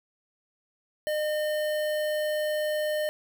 square tone with notch filter, 608 Hz, D#5, 40 cents flat, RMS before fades -28 dBFS, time 1.07-3.09 s, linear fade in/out 0 ms, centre 6300 Hz, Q 1.2, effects none

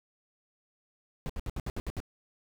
brown noise bursts, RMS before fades -34 dBFS, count 8, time 1.26-2.002 s, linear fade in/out 0 ms, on 35 ms, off 66 ms, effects none

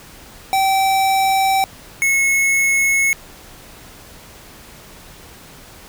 square tone pair in turn, 773 / 2186 Hz, G5 / C#7, -24 / -25 cents, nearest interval octave + tritone, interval 1799 cents, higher second, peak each -14 dBFS, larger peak neither, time 0.53-1.64 / 2.02-3.13 s, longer neither, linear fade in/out 0 ms, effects pink hiss -41 dBFS RMS until 5.88 s

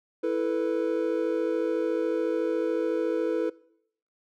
triangle chord, E suspended fourth, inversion none, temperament equal, 329.6 / 440 / 493.9 Hz, E4 / A4 / B4, 0 / 0 / 0 cents, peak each -27 / -27 / -26 dBFS, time 0.23-3.5 s, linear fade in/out 10 ms, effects noise-tail reverb RT60 0.7 s tail -22 dB re dry

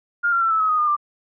sine tone with pitch steps, 1411 / 1376.4 / 1342.6 / 1309.7 / 1277.6 / 1246.2 / 1215.6 / 1185.8 Hz, F6 / F6 / E6 / E6 / D#6 / D#6 / D#6 / D6, +17 / -26 / +31 / -12 / +45 / +2 / -41 / +16 cents, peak -16 dBFS, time 0.23-0.966 s, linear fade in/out 20 ms, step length 92 ms, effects none

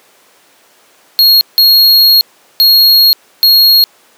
square tone bursts at uneven times, 4291 Hz, C8, 43 cents sharp, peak -4 dBFS, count 4, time 1.19-1.41 / 1.58-2.21 / 2.6-3.13 / 3.43-3.84 s, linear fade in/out 0 ms, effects pink hiss -46 dBFS RMS until 4.17 s + high-pass 400 Hz 12 dB/octave

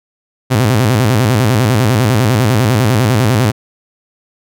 sawtooth tone with vibrato, 116.54 Hz, A#2, in tune, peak -5 dBFS, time 0.5-3.52 s, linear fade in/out 20 ms, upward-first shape square, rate 10 Hz, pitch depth 180 cents each way, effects none

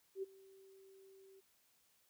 sine tone with ADSR envelope, 386.3 Hz, G4, 25 cents flat, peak -37 dBFS, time 0.15-1.41 s, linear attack 77 ms, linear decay 21 ms, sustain -22 dB, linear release 19 ms, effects white hiss -74 dBFS RMS until 2.09 s

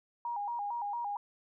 sine tone with vibrato, 880 Hz, A5, in tune, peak -33 dBFS, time 0.25-1.17 s, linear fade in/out 2 ms, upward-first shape square, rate 4.4 Hz, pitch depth 130 cents each way, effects none

